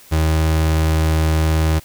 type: tone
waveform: 35% pulse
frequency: 79.1 Hz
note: D#2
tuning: 29 cents sharp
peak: -12 dBFS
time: 0.11-1.8 s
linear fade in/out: 20 ms
effects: white hiss -45 dBFS RMS until 1.84 s